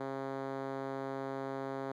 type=tone with band-pass filter; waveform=5% pulse; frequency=135.3 Hz; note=C#3; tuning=42 cents flat; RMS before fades=-39 dBFS; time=0-1.92 s; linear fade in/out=5 ms; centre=370 Hz; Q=0.83; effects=none